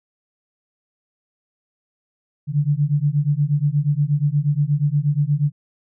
sine beating tone pair, 141.9 / 150.3 Hz, C#3 / D3, +41 / +40 cents, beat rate 8.4 Hz, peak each -19 dBFS, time 2.47-5.52 s, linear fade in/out 50 ms, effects none

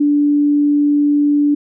sine tone, 291.4 Hz, D4, 13 cents flat, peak -10 dBFS, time 0-1.55 s, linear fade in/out 10 ms, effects none

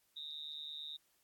sine tone with amplitude modulation, 3729 Hz, A#7, in tune, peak -39 dBFS, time 0.16-0.97 s, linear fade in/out 10 ms, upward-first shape sine, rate 149 Hz, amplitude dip 100%, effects white hiss -75 dBFS RMS until 1.23 s + AAC 64 kbps

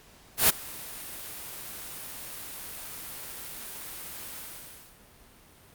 white noise with ADSR envelope, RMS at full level -17 dBFS, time 0.37-4.99 s, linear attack 120 ms, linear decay 19 ms, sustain -23 dB, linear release 610 ms, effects pink hiss -55 dBFS RMS until 5.74 s + Opus 48 kbps

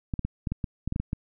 clicks, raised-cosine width 5 ms, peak -16 dBFS, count 11, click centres 0.138 / 0.193 / 0.25 / 0.472 / 0.52 / 0.642 / 0.876 / 0.924 / 0.961 / 1 / 1.131 s, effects none

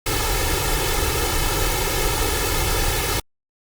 pink noise with comb filter, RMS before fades -21 dBFS, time 0.06-3.2 s, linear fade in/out 5 ms, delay 2.3 ms, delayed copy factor +1, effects Opus 48 kbps

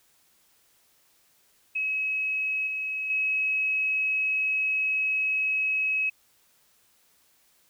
sine tone with level steps, 2561 Hz, D#7, 49 cents sharp, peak -25 / -28 / -23 dBFS, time 1.75-6.1 s, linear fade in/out 10 ms, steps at 2.67 / 3.1 s, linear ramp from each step 2 ms, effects white hiss -64 dBFS RMS until 7.69 s

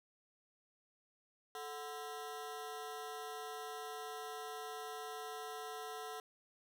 25% pulse ring-modulated tone, 587.3 Hz, D5, in tune, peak -37 dBFS, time 1.55-6.2 s, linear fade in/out 2 ms, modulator 150 Hz, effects none

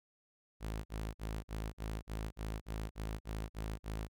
sawtooth tone bursts, 53.8 Hz, A1, 38 cents flat, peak -34 dBFS, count 12, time 0.6-4.084 s, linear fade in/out 50 ms, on 250 ms, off 44 ms, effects none

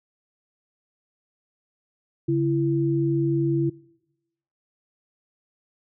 sine tone pair together, 140.53 / 334.6 Hz, C#3 / E4, +24 / +26 cents, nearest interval octave + minor third, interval 1502 cents, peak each -23 / -21 dBFS, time 2.28-3.7 s, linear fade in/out 10 ms, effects noise-tail reverb RT60 0.9 s tail -23 dB re dry

